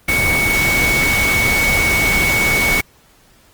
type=tone in noise; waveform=sine; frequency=2225 Hz; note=C#7; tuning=6 cents sharp; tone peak=-14 dBFS; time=0.08-2.81 s; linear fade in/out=5 ms; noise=pink; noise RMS=-19 dBFS; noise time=0.08-2.81 s; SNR=+2 dB; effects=pink hiss -51 dBFS RMS until 3.53 s + Opus 24 kbps